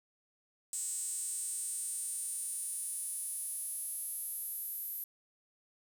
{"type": "tone with high-pass filter sweep", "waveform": "sawtooth", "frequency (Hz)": 370, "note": "F#4", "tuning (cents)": 0, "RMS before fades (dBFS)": -39, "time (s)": [0.73, 5.04], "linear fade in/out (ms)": 2, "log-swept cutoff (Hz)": [8000, 12000], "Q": 8.8, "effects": []}